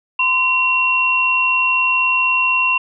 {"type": "tone pair together", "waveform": "sine", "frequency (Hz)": [1024.8, 2736], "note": ["C6", "F7"], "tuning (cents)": [-36, -36], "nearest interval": "octave + perfect fourth", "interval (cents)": 1700, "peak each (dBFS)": [-19, -14], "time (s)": [0.19, 2.78], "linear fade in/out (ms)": 5, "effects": []}